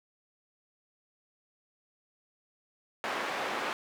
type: band-pass noise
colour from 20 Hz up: white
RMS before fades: -34 dBFS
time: 3.04-3.73 s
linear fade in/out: 0 ms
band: 320 to 1700 Hz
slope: 12 dB/octave
effects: none